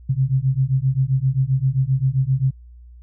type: beating tone pair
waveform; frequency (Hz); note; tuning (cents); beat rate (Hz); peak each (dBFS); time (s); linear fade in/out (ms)
sine; 128.9 / 136.5; C3 / C#3; -26 / -26; 7.6; -19; 0.09-2.51; 10
effects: added 60 Hz sine -40 dBFS peak until 3.02 s